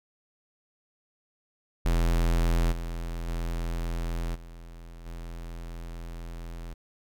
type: tone with level steps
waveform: square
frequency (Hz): 42.14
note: E1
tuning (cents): +39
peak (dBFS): -22 / -32 / -29 / -43 / -37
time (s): 1.85-6.74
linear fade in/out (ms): 10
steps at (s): 2.71 / 3.27 / 4.34 / 5.05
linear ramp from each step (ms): 20
effects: none